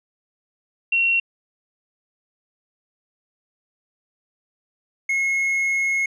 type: tone pair in turn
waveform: sine / triangle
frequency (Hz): 2733 / 2169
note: F7 / C#7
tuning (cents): -38 / -38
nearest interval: major third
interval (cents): 400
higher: first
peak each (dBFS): -16 / -17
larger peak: first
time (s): 0.92-1.2 / 5.09-6.06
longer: second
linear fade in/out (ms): 5
effects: resampled to 24000 Hz